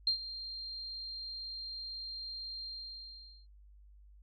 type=tone with ADSR envelope; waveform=sine; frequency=4186 Hz; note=C8; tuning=in tune; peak=-25 dBFS; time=0.07-3.47 s; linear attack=3 ms; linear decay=99 ms; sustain=-15 dB; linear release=830 ms; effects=added 50 Hz sine -55 dBFS peak until 4.22 s